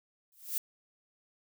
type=noise with exponential growth; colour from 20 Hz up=violet; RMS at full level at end=-29 dBFS; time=0.32-0.58 s; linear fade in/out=1 ms; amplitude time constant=56 ms; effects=none